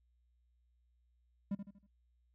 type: tone with echo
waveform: triangle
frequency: 199.5 Hz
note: G3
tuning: 31 cents sharp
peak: -31 dBFS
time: 1.51-1.55 s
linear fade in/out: 5 ms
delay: 79 ms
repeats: 4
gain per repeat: -8 dB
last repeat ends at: 1.866 s
effects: noise-tail reverb RT60 0.1 s tail -19 dB re dry + added 60 Hz sine -70 dBFS peak until 2.34 s